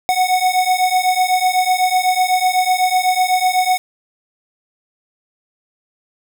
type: beating tone pair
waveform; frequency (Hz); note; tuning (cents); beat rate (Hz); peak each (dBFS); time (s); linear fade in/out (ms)
square; 734 / 742; F#5 / F#5; -14 / +5; 8; -17; 0.09-3.78; 0
effects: none